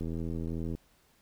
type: click train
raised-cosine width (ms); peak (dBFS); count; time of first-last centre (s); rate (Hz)
3; -24; 62; 0.01-0.75; 82.4
effects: pink hiss -66 dBFS RMS until 1.21 s